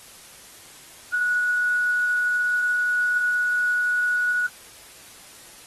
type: tone with quantisation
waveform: sine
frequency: 1464 Hz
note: F#6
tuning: 19 cents flat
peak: -19 dBFS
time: 1.13-4.47 s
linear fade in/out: 5 ms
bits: 7
effects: white hiss -46 dBFS RMS until 5.66 s + AAC 32 kbps